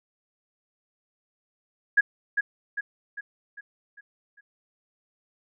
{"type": "tone with echo", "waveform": "sine", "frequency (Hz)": 1662, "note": "G#6", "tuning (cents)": 1, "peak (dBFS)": -14, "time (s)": [1.97, 2.01], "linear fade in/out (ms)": 10, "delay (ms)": 400, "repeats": 6, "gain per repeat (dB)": -6, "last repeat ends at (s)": 4.41, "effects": []}